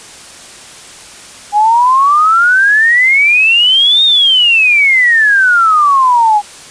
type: exponential two-way sweep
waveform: sine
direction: up then down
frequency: 813 to 3729 to 813 Hz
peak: -5 dBFS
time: 1.52-6.42 s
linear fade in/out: 50 ms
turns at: 4.04 s
effects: white hiss -33 dBFS RMS until 6.7 s + resampled to 22050 Hz